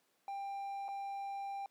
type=tone with dropouts; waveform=triangle; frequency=793 Hz; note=G5; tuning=20 cents sharp; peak=-37 dBFS; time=0.28-1.66 s; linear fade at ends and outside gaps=1 ms; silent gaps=0.882-0.887 s; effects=pink hiss -75 dBFS RMS until 1.7 s + high-pass 300 Hz 12 dB/octave